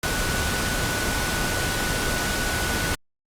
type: tone in noise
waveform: sine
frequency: 1480 Hz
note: F#6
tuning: in tune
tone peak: -30 dBFS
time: 0.03-2.95 s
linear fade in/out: 2 ms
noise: pink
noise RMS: -25 dBFS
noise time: 0.03-2.95 s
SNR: -8 dB
effects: low-pass 12000 Hz 12 dB/octave + Opus 48 kbps